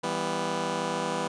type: chord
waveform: 10% pulse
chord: E minor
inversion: none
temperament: just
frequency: 164.81 / 197.78 / 247.2 Hz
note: E3 / G3 / B3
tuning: 0 / +16 / +2 cents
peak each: -25 dBFS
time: 0.03-1.28 s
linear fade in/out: 10 ms
effects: resampled to 22050 Hz